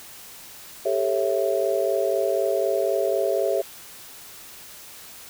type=chord; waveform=sine; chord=A dominant seventh; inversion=third; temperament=just; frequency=396 / 440 / 550 / 660 Hz; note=G4 / A4 / C#5 / E5; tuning=+18 / 0 / -14 / +2 cents; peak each=-25 / -28 / -25 / -25 dBFS; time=0.85-3.62 s; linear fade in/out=10 ms; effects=white hiss -43 dBFS RMS until 5.29 s